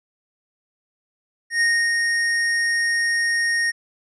square tone with ADSR envelope, 1857 Hz, A#6, 7 cents flat, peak -16 dBFS, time 1.5-3.72 s, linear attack 110 ms, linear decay 300 ms, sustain -3 dB, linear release 25 ms, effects resampled to 22050 Hz

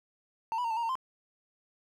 triangle tone with pitch steps, 900 / 983 / 921 / 885 / 939 / 912 / 1040 Hz, A5 / B5 / A#5 / A5 / A#5 / A#5 / C6, +39 / -8 / -21 / +10 / +12 / -38 / -11 cents, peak -27 dBFS, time 0.52-0.954 s, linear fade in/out 0 ms, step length 62 ms, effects none

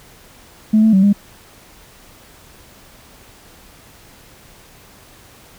sine tone with pitch steps, 216.4 / 220.5 / 191.3 / 202.3 Hz, A3 / A3 / G3 / G#3, -29 / +4 / -42 / -45 cents, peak -7 dBFS, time 0.73-1.13 s, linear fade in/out 10 ms, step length 100 ms, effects tanh soft clip ceiling -4 dBFS + pink hiss -45 dBFS RMS until 5.58 s

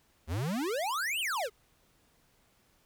square exponential two-way sweep, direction up then down, 71.2 to 3200 to 392.5 Hz, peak -31 dBFS, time 0.27-1.5 s, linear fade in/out 50 ms, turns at 1.2 s, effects pink hiss -68 dBFS RMS until 2.85 s

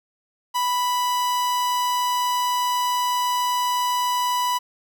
45% pulse tone, 987.8 Hz, B5, in tune, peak -20 dBFS, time 0.54-4.59 s, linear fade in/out 20 ms, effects none

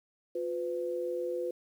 sine tone pair together, 355.3 / 502.5 Hz, F4 / B4, +30 / +30 cents, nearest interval tritone, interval 600 cents, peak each -35 / -33 dBFS, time 0.35-1.51 s, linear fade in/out 5 ms, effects 10-bit

